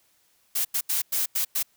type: noise bursts at uneven times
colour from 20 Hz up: blue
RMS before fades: -25 dBFS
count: 6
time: 0.55-0.65 / 0.74-0.81 / 0.89-1.02 / 1.12-1.26 / 1.35-1.45 / 1.55-1.63 s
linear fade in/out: 10 ms
effects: white hiss -65 dBFS RMS until 1.76 s